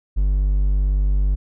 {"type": "tone", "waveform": "triangle", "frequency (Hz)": 49, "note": "G1", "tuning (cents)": 0, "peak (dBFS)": -13, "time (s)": [0.16, 1.36], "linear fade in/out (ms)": 20, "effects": []}